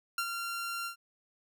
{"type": "tone with ADSR envelope", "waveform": "sawtooth", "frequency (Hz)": 1380, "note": "F6", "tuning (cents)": -21, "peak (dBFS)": -25, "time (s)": [0.18, 0.96], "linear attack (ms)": 3, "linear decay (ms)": 64, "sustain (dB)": -6, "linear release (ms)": 100, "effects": []}